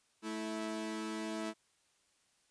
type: tone pair together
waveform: sawtooth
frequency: 218.4 / 327 Hz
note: A3 / E4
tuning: -13 / -14 cents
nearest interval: perfect fifth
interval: 699 cents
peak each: -37 / -36 dBFS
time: 0.22-1.54 s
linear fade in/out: 50 ms
effects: white hiss -73 dBFS RMS until 2.5 s + resampled to 22050 Hz